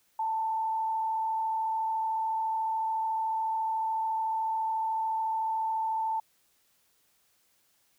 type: tone with frequency modulation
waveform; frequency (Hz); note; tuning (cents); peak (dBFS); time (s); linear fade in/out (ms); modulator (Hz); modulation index
sine; 887; A5; +14; -27; 0.19-6.2; 5; 33.9; 0.38
effects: white hiss -69 dBFS RMS until 7.98 s